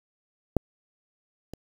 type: clicks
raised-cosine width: 2 ms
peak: -7 / -25 dBFS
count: 2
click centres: 0.567 / 1.536 s
effects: 7-bit